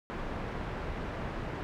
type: low-pass noise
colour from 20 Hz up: pink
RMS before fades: -37 dBFS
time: 0.1-1.63 s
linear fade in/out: 0 ms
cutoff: 1700 Hz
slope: 12 dB/octave
effects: none